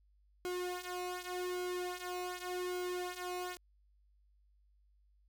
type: tone with flanger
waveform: sawtooth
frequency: 360.3 Hz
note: F#4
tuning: 46 cents flat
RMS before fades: -40 dBFS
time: 0.45-3.57 s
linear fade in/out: 0 ms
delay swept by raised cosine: 1.1 to 3.4 ms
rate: 0.86 Hz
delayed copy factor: -0.75
effects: added 50 Hz sine -66 dBFS peak until 5.28 s